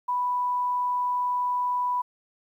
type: tone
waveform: sine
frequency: 987.8 Hz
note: B5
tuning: in tune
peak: -23 dBFS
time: 0.08-2.02 s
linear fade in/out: 10 ms
effects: 10-bit